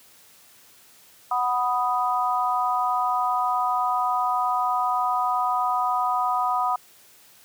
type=chord; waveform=sine; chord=B major; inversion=second; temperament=equal; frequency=740 / 987.8 / 1244.5 Hz; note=F#5 / B5 / D#6; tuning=0 / 0 / 0 cents; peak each=-25 dBFS; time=1.31-6.76 s; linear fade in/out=5 ms; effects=white hiss -53 dBFS RMS until 7.44 s + high-pass 80 Hz 12 dB/octave